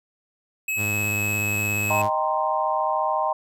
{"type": "tone", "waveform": "square", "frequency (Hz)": 2573, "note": "E7", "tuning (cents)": -43, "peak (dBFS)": -24, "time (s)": [0.68, 2.02], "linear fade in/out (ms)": 5}
{"type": "tone with vibrato", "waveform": "sawtooth", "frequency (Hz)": 103.83, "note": "G#2", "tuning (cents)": 0, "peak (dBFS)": -23, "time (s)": [0.76, 2.1], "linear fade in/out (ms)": 50, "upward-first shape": "sine", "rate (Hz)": 17, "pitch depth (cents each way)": 43}
{"type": "chord", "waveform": "sine", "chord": "C minor seventh", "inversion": "first", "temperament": "equal", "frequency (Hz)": [622.3, 784, 932.3, 1046.5], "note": ["Eb5", "G5", "Bb5", "C6"], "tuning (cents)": [0, 0, 0, 0], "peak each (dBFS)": -26, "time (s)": [1.9, 3.33], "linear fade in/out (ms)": 5}
{"effects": []}